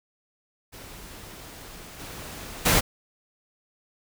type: noise with level steps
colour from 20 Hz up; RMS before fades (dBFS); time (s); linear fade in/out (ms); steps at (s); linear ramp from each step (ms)
pink; -43 / -39 / -19; 0.72-2.81; 20; 1.99 / 2.65; 10
effects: none